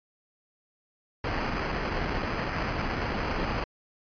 pink noise with sample-and-hold, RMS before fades -30 dBFS, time 1.24-3.64 s, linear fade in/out 2 ms, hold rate 3675 Hz, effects resampled to 11025 Hz

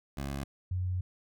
15% pulse / sine tone pair in turn, 69.3 / 91.27 Hz, C#2 / F#2, 0 / -23 cents, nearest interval perfect fourth, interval 477 cents, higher second, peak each -28 / -29 dBFS, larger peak first, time 0.17-0.44 / 0.71-1.01 s, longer second, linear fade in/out 5 ms, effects none

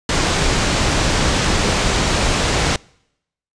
pink low-pass noise, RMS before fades -17 dBFS, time 0.09-2.76 s, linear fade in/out 2 ms, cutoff 7800 Hz, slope 24 dB/octave, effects noise-tail reverb RT60 0.8 s tail -26 dB re dry + resampled to 22050 Hz

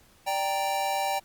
square chord, G minor, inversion second, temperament equal, 587.3 / 784 / 932.3 Hz, D5 / G5 / Bb5, 0 / 0 / 0 cents, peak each -34 / -28 / -34 dBFS, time 0.26-1.2 s, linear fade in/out 20 ms, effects pink hiss -59 dBFS RMS until 1.24 s + Opus 48 kbps

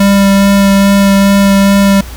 square tone with vibrato, 197.9 Hz, G3, 17 cents sharp, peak -5 dBFS, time 0-2.01 s, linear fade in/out 5 ms, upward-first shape sine, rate 2.4 Hz, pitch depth 9 cents each way, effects added 60 Hz sine -24 dBFS peak until 2.16 s + pink hiss -31 dBFS RMS until 2.16 s

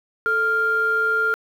sine tone pair together, 440.6 / 1396.9 Hz, A4 / F6, +2 / 0 cents, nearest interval octave + minor sixth, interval 1998 cents, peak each -25 / -17 dBFS, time 0.26-1.34 s, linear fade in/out 0 ms, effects tanh soft clip ceiling -11 dBFS + 8-bit

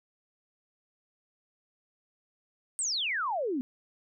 sine exponential sweep, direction down, 8850 to 241 Hz, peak -28 dBFS, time 2.79-3.61 s, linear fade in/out 0 ms, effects none

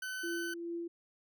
40% pulse tone, 1515 Hz, F#6, 40 cents sharp, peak -37 dBFS, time 0.02-0.54 s, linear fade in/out 5 ms
sine tone with tremolo, 340.1 Hz, F4, 46 cents flat, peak -35 dBFS, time 0.23-0.88 s, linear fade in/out 10 ms, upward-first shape triangle, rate 2.4 Hz, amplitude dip 50%
effects none

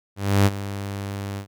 sawtooth tone with ADSR envelope, 99.6 Hz, G2, 28 cents sharp, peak -9 dBFS, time 0.16-1.47 s, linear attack 300 ms, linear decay 37 ms, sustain -15 dB, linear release 93 ms, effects none

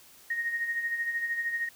sine tone with tremolo, 1864.7 Hz, A#6, in tune, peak -26 dBFS, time 0.3-1.69 s, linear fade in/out 5 ms, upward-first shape sine, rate 13 Hz, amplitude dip 55%, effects white hiss -55 dBFS RMS until 1.75 s

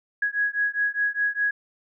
sine beating tone pair, 1661.2 / 1666.1 Hz, G#6 / G#6, 0 / +5 cents, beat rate 4.9 Hz, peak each -25 / -25 dBFS, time 0.22-1.51 s, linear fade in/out 5 ms, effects none

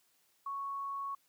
sine tone, 1108.7 Hz, C#6, in tune, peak -36 dBFS, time 0.46-1.15 s, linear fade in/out 5 ms, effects white hiss -72 dBFS RMS until 1.28 s + high-pass 100 Hz 12 dB/octave

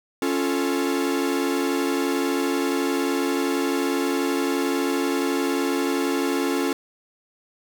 45% pulse chord, Db augmented, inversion none, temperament equal, 277.2 / 349.2 / 440 Hz, Db4 / F4 / A4, 0 / 0 / 0 cents, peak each -24 / -26 / -28 dBFS, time 0.22-6.73 s, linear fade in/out 2 ms, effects none

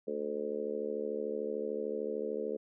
harmonic tone with a mistuned harmonic, 73.42 Hz, D2, in tune, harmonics 3 / 4 / 5 / 6 / 7 / 8, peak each -43 / -46 / -42 / -36 / -39 / -48 dBFS, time 0.07-2.57 s, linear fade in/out 10 ms, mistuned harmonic 8, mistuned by +18 cents, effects none

